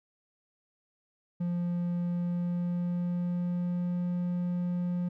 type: tone with pitch glide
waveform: triangle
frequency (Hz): 174.61 to 176.95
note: F3 to F3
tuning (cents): 0 to +23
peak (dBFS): -26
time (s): 1.4-5.09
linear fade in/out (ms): 10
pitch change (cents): +23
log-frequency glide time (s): 1.98-4.05
effects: none